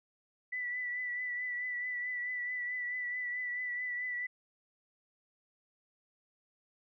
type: tone with vibrato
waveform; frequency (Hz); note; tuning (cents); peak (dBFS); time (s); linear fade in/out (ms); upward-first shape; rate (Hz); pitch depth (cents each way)
sine; 1975.5; B6; 0; -34; 0.52-4.27; 10; triangle; 4.6; 33
effects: none